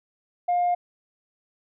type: tone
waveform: sine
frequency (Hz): 708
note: F5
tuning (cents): +23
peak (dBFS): -18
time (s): 0.48-0.75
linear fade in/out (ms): 10
effects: tanh soft clip ceiling -17 dBFS

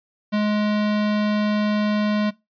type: tone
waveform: square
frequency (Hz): 210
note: G#3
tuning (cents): +19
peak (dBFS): -19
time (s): 0.32-2.31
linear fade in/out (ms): 20
effects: noise-tail reverb RT60 0.2 s tail -20 dB re dry + resampled to 11025 Hz

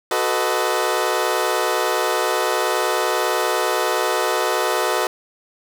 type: chord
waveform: 20% pulse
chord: B dominant seventh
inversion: second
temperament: equal with one note detuned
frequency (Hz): 370 / 440 / 500.5 / 622.3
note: F#4 / A4 / B4 / D#5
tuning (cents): 0 / 0 / +23 / 0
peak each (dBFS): -19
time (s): 0.11-5.07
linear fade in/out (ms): 2
effects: none

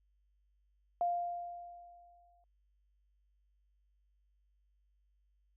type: tone with exponential decay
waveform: sine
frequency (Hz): 698.5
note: F5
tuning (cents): 0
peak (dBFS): -28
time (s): 1.01-2.44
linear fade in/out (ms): 1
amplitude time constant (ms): 310
effects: added 50 Hz sine -70 dBFS peak until 5.56 s

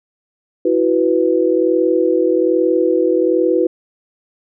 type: chord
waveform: sine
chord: E suspended second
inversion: none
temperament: just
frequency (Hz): 329.6 / 370.8 / 494.4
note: E4 / F#4 / B4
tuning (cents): 0 / +4 / +2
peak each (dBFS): -16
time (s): 0.65-3.67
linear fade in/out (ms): 5
effects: none

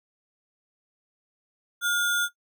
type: tone with sample-and-hold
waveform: sine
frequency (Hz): 1424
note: F6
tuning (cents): +33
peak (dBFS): -21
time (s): 1.81-2.29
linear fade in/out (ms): 50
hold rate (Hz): 4900
effects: noise-tail reverb RT60 0.1 s tail -17 dB re dry

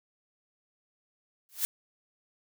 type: noise with exponential growth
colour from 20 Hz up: blue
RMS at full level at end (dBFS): -25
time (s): 1.49-1.65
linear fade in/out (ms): 0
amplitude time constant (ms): 33
effects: none

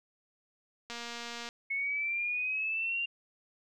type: click train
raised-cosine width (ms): 0.2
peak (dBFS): -24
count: 140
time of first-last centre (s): 0.9-1.489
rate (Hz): 236
type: exponential sweep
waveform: sine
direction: up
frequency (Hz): 2189 to 2794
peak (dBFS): -30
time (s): 1.7-3.06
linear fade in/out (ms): 10
effects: none

